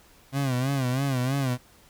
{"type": "tone with vibrato", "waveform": "30% pulse", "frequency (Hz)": 132, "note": "C3", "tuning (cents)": 16, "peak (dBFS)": -21, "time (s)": [0.32, 1.58], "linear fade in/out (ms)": 50, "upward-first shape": "sine", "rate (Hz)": 3.1, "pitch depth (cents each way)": 110, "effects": ["pink hiss -56 dBFS RMS until 1.89 s"]}